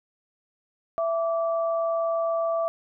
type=tone pair together; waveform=sine; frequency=664 / 1162.9 Hz; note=E5 / D6; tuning=+12 / -17 cents; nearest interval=minor seventh; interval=971 cents; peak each=-23 / -31 dBFS; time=0.98-2.68 s; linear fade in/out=0 ms; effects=none